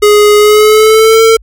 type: tone with pitch glide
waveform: square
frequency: 416.8 to 449.3 Hz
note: G#4 to A4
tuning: +6 to +36 cents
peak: -3 dBFS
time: 0.02-1.37 s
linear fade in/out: 10 ms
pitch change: +130 cents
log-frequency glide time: 0.37-1.22 s
effects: added 50 Hz sine -34 dBFS peak until 1.42 s